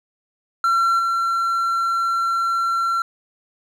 triangle tone with level steps, 1359 Hz, F6, 48 cents flat, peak -13 / -16 dBFS, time 0.64-3.02 s, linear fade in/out 2 ms, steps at 0.99 s, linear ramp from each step 2 ms, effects none

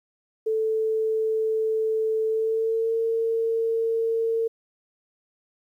sine tone with pitch glide, 440 to 453.9 Hz, A4 to A#4, 0 to -46 cents, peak -21 dBFS, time 0.46-4.48 s, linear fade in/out 10 ms, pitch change +54 cents, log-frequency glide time 2.27-2.94 s, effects 10-bit

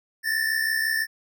square tone pair together, 1757 / 1822.8 Hz, A6 / A#6, -3 / -39 cents, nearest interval minor second, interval 64 cents, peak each -25 / -27 dBFS, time 0.23-1.07 s, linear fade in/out 50 ms, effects none

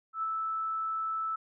sine tone with ADSR envelope, 1314 Hz, E6, 6 cents flat, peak -28 dBFS, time 0.13-1.36 s, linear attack 97 ms, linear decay 20 ms, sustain -2 dB, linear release 8 ms, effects none

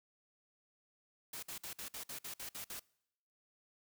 white noise bursts, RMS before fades -45 dBFS, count 10, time 1.33-2.796 s, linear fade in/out 5 ms, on 98 ms, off 54 ms, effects noise-tail reverb RT60 0.8 s tail -25 dB re dry

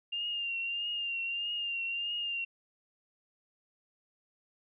sine tone with vibrato, 2794 Hz, F7, in tune, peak -32 dBFS, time 0.12-2.45 s, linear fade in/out 10 ms, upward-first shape triangle, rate 1.6 Hz, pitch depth 47 cents each way, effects none

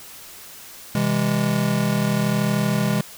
square chord, C augmented, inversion none, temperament just, 130.81 / 163.52 / 204.4 Hz, C3 / E3 / G#3, 0 / -14 / -27 cents, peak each -25 / -25 / -22 dBFS, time 0.95-3.01 s, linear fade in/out 2 ms, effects white hiss -41 dBFS RMS until 3.17 s

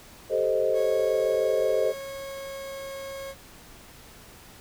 sine chord, A half-diminished seventh, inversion third, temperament equal, 392 / 440 / 523.3 / 622.3 Hz, G4 / A4 / C5 / Eb5, 0 / 0 / 0 / 0 cents, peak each -30 / -27 / -25 / -27 dBFS, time 0.29-1.94 s, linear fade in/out 50 ms
40% pulse tone with pitch glide, 550 to 544.9 Hz, C#5 to C#5, -14 to -30 cents, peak -34 dBFS, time 0.73-3.35 s, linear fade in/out 50 ms, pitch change -16 cents, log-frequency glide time 0.9-3 s
effects pink hiss -49 dBFS RMS until 4.6 s

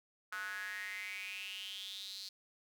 square tone with high-pass filter sweep, 98.3 Hz, G2, 5 cents sharp, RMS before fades -44 dBFS, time 0.32-2.29 s, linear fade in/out 5 ms, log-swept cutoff 1400 to 4400 Hz, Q 7.5, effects none

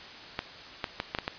clicks, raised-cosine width 0.3 ms, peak -13 dBFS, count 6, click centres 0.391 / 0.842 / 1.001 / 1.149 / 1.187 / 1.279 s, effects white hiss -45 dBFS RMS until 1.38 s + resampled to 11025 Hz

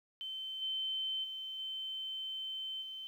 sine tone with level steps, 3083 Hz, G7, 29 cents flat, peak -39 / -34 / -40 / -38 / -42 dBFS, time 0.21-3.07 s, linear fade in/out 0 ms, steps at 0.61 / 1.23 / 1.58 / 2.81 s, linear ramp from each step 20 ms, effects 11-bit

